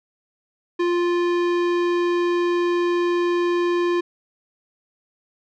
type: tone with tanh clipping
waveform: sine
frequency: 349.2 Hz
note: F4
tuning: in tune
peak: -20 dBFS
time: 0.79-4.01 s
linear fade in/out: 10 ms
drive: 18 dB
effects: none